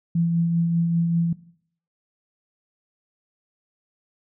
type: tone with tremolo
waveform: sine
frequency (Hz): 168.4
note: E3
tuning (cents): +37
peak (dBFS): -17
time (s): 0.15-1.33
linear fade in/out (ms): 5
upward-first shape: triangle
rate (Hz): 5.1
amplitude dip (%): 35
effects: noise-tail reverb RT60 0.6 s tail -18 dB re dry